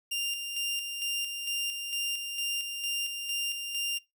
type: tone with tremolo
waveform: sawtooth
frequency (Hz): 2794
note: F7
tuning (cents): 0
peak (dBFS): -26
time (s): 0.11-3.99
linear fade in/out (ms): 10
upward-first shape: square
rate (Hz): 2.2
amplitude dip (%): 45
effects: noise-tail reverb RT60 0.2 s tail -22 dB re dry